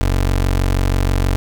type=tone; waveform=25% pulse; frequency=46.25 Hz; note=F#1; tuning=in tune; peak=-10 dBFS; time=0.01-1.36 s; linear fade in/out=0 ms; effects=none